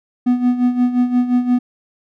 triangle tone with tremolo, 246.9 Hz, B3, in tune, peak -8 dBFS, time 0.26-1.59 s, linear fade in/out 10 ms, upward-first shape sine, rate 5.7 Hz, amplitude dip 70%, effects none

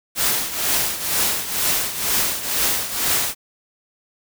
white noise with tremolo, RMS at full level -18 dBFS, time 0.15-3.35 s, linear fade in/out 50 ms, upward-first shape triangle, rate 2.1 Hz, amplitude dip 75%, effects none

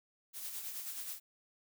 blue noise with tremolo, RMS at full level -41 dBFS, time 0.33-1.2 s, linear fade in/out 50 ms, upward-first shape sine, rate 9.4 Hz, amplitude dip 45%, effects none

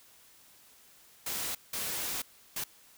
white noise bursts at uneven times, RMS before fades -35 dBFS, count 3, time 1.26-1.55 / 1.73-2.22 / 2.56-2.64 s, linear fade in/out 5 ms, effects white hiss -59 dBFS RMS until 2.97 s

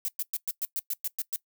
violet noise bursts, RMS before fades -30 dBFS, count 10, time 0.05-1.36 s, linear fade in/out 0 ms, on 32 ms, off 110 ms, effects noise-tail reverb RT60 0.1 s tail -20 dB re dry

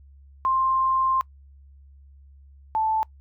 sine tone pair in turn, 1053 / 877.4 Hz, C6 / A5, +11 / -5 cents, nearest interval minor third, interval 316 cents, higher first, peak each -19 / -20 dBFS, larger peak first, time 0.45-1.21 / 2.75-3.03 s, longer first, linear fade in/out 0 ms, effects noise-tail reverb RT60 0.1 s tail -24 dB re dry + added 69 Hz sine -47 dBFS peak until 3.2 s

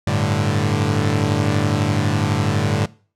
sawtooth chord, G suspended second, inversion none, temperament equal, 98 / 110 / 146.83 Hz, G2 / A2 / D3, 0 / 0 / 0 cents, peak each -17 dBFS, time 0.07-2.86 s, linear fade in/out 5 ms, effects noise-tail reverb RT60 0.4 s tail -21 dB re dry + low-pass 8000 Hz 12 dB/octave

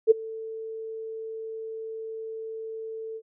sine tone with ADSR envelope, 444.6 Hz, A4, 18 cents sharp, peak -10 dBFS, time 0.07-3.22 s, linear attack 38 ms, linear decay 15 ms, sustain -23 dB, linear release 58 ms, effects none

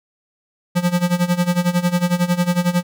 square tone with tremolo, 176.5 Hz, F3, 19 cents sharp, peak -13 dBFS, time 0.75-2.83 s, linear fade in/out 20 ms, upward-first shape sine, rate 11 Hz, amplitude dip 85%, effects none

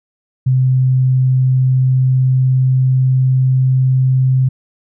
sine tone with pitch glide, 129.4 to 130.3 Hz, C3 to C3, -19 to -7 cents, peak -9 dBFS, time 0.46-4.49 s, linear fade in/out 10 ms, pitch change +12 cents, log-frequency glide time 1-4.27 s, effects none

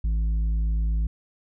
sine tone with tanh clipping, 54.2 Hz, A1, 25 cents flat, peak -22 dBFS, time 0.04-1.07 s, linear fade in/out 5 ms, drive 6 dB, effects none

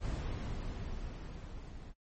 brown noise with level ramp, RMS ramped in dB -35 to -48 dBFS, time 0-1.94 s, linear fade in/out 50 ms, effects noise-tail reverb RT60 0.1 s tail -22 dB re dry + MP3 32 kbps

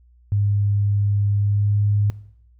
sine tone with pitch glide, 101.8 to 103.04 Hz, G#2 to G#2, -34 to -13 cents, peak -16 dBFS, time 0.32-2.1 s, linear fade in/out 0 ms, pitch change +21 cents, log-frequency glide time 1.4-1.74 s, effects noise-tail reverb RT60 0.7 s tail -20 dB re dry + added 60 Hz sine -50 dBFS peak until 2.59 s

